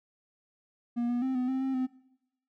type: tone with pitch steps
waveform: triangle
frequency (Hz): 238.3 / 242.3 / 262.1 / 251.4 / 262.5 / 265.5 / 257.2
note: A#3 / B3 / C4 / B3 / C4 / C4 / C4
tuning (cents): +38 / -33 / +3 / +31 / +6 / +25 / -30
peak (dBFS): -25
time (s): 0.96-1.87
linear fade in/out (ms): 20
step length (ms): 130
effects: noise-tail reverb RT60 0.8 s tail -18 dB re dry